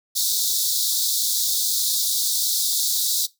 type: high-pass noise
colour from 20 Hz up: pink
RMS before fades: -22 dBFS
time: 0.15-3.27 s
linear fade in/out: 20 ms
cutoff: 3600 Hz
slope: 96 dB/octave
effects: noise-tail reverb RT60 0.2 s tail -20 dB re dry